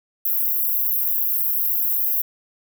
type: high-pass noise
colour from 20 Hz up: pink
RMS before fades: -21 dBFS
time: 0.25-2.22 s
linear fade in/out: 5 ms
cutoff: 12000 Hz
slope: 96 dB/octave
effects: none